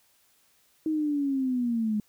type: linear sweep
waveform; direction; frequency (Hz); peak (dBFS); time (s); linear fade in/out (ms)
sine; down; 317.5 to 207.7; -24; 0.86-2; 2
effects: white hiss -65 dBFS RMS until 2.08 s